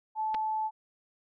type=tone; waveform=sine; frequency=870 Hz; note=A5; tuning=20 cents flat; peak=-28 dBFS; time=0.15-0.71 s; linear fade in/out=50 ms
type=clicks; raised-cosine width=0.3 ms; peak=-23 dBFS; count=2; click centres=0.344 / 0.348 s
effects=none